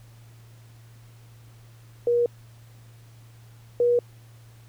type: tone pair in turn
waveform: sine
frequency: 477.6 / 481.8 Hz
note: A#4 / B4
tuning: +42 / -43 cents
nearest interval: unison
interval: 15 cents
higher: second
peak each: -18 / -17 dBFS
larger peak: second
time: 2.07-2.26 / 3.8-3.99 s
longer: neither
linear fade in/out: 2 ms
effects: added 115 Hz sine -47 dBFS peak until 4.68 s + pink hiss -58 dBFS RMS until 4.68 s